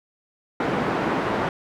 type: band-pass noise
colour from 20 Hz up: pink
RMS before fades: -24 dBFS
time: 0.6-1.49 s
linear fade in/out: 2 ms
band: 190 to 1500 Hz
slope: 12 dB/octave
effects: none

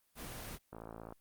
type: noise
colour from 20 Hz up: pink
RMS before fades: -45 dBFS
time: 0.15-0.59 s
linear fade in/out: 50 ms
type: click train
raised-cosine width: 1 ms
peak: -32 dBFS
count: 23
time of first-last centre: 0.73-1.124 s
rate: 55.8 Hz
effects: white hiss -75 dBFS RMS until 1.2 s + Opus 24 kbps

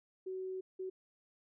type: tone bursts at uneven times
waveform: sine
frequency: 375.2 Hz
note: F#4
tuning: 24 cents sharp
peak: -38 dBFS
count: 2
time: 0.26-0.61 / 0.79-0.9 s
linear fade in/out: 10 ms
effects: none

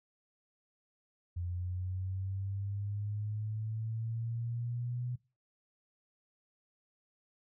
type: linear sweep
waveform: sine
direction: up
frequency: 87.1 to 124 Hz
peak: -34 dBFS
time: 1.36-5.16 s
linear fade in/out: 10 ms
effects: noise-tail reverb RT60 0.3 s tail -21 dB re dry

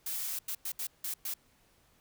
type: noise bursts at uneven times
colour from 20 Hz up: blue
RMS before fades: -36 dBFS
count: 6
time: 0.06-0.39 / 0.48-0.55 / 0.65-0.72 / 0.79-0.87 / 1.04-1.14 / 1.25-1.34 s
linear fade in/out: 5 ms
effects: pink hiss -67 dBFS RMS until 2 s

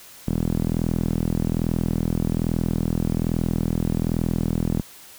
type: tone with band-pass filter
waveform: sawtooth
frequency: 41.2 Hz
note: E1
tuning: in tune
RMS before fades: -23 dBFS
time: 0.27-4.82 s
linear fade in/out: 10 ms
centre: 200 Hz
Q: 1.5
effects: white hiss -45 dBFS RMS until 5.18 s

